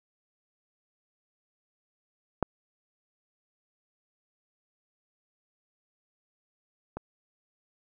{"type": "clicks", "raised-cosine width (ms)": 1, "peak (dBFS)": [-10, -21], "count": 2, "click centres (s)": [2.427, 6.97], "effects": []}